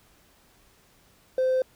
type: tone with hard clipping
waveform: triangle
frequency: 517 Hz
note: C5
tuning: 21 cents flat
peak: -20 dBFS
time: 1.38-1.62 s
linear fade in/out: 2 ms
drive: 2 dB
effects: pink hiss -60 dBFS RMS until 1.75 s